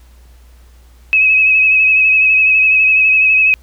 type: tone with vibrato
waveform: sine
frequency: 2560 Hz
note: D#7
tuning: 49 cents sharp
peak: -7 dBFS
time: 1.13-3.54 s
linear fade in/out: 0 ms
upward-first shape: sine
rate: 12 Hz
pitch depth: 31 cents each way
effects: added 60 Hz sine -40 dBFS peak until 3.62 s + pink hiss -52 dBFS RMS until 3.62 s